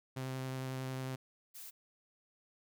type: tone with vibrato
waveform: sawtooth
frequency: 130.81 Hz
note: C3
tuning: in tune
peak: -34 dBFS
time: 0.16-1.16 s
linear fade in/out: 10 ms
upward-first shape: sine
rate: 11 Hz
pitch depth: 11 cents each way
type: noise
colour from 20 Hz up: blue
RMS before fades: -49 dBFS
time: 1.54-1.71 s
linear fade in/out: 20 ms
effects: none